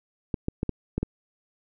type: clicks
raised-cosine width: 3 ms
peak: -13 dBFS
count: 6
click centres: 0.342 / 0.484 / 0.631 / 0.693 / 0.98 / 1.03 s
effects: none